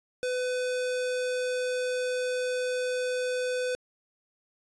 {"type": "tone", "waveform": "square", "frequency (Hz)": 502, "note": "B4", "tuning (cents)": 28, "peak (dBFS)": -28, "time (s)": [0.23, 3.75], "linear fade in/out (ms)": 0, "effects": ["resampled to 22050 Hz"]}